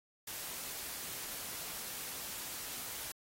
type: noise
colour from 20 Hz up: white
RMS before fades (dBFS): -43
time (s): 0.27-3.12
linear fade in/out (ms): 5
effects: AAC 48 kbps